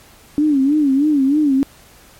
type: tone with vibrato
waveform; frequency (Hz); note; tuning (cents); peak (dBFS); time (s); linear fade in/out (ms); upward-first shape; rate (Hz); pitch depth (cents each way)
sine; 285.3; C#4; +50; -11; 0.38-1.63; 0; sine; 3.2; 130
effects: pink hiss -46 dBFS RMS until 2.19 s + MP3 64 kbps